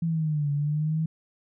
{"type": "linear two-way sweep", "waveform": "sine", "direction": "down then up", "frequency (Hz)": [168, 142.9, 161.2], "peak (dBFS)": -23, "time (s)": [0.02, 1.06], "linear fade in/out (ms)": 5, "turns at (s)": 0.51, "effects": []}